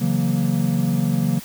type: chord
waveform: triangle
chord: F# dominant seventh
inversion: second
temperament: equal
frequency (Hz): 138.59 / 164.81 / 185 / 233.1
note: C#3 / E3 / F#3 / A#3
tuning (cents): 0 / 0 / 0 / 0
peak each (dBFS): -21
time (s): 0-1.4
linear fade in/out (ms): 20
effects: white hiss -39 dBFS RMS until 1.44 s